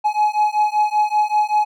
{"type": "beating tone pair", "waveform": "triangle", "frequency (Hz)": [842, 847.2], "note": ["G#5", "G#5"], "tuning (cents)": [24, 34], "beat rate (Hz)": 5.2, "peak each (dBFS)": -16, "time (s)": [0.04, 1.65], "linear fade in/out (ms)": 20, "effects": []}